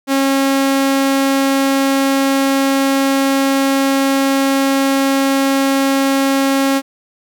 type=tone; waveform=sawtooth; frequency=272.4 Hz; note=C#4; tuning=30 cents flat; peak=-8 dBFS; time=0.07-6.82 s; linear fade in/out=50 ms; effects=none